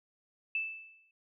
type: tone with exponential decay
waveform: sine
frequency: 2637 Hz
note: E7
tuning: in tune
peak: -28 dBFS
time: 0.55-1.11 s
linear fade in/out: 2 ms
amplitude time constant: 120 ms
effects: none